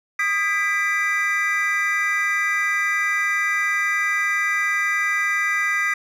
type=tone cluster; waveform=triangle; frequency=1236 / 1617 / 1985 / 2348 Hz; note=D#6 / G#6 / B6 / D7; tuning=-12 / -47 / +8 / -1 cents; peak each=-25 / -26 / -19 / -26 dBFS; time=0.19-5.94 s; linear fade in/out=5 ms; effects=none